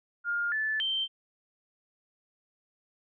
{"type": "tone with pitch steps", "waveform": "sine", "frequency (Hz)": [1412, 1745, 3125], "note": ["F6", "A6", "G7"], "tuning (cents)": [19, -15, -6], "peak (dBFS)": -27, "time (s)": [0.24, 1.08], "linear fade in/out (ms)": 50, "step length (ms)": 280, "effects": []}